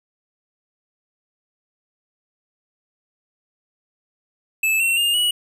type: tone with pitch steps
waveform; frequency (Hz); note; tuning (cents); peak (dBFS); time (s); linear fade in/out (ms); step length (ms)
square; 2617 / 2716 / 2818 / 2924; E7 / F7 / F7 / F#7; -13 / -49 / +15 / -21; -17; 4.63-5.31; 5; 170
effects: none